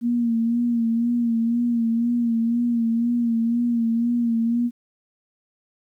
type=tone with vibrato; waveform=sine; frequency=233.9 Hz; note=A#3; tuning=6 cents sharp; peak=-18 dBFS; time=0.01-4.71 s; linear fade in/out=50 ms; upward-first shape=sine; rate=2 Hz; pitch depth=46 cents each way; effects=10-bit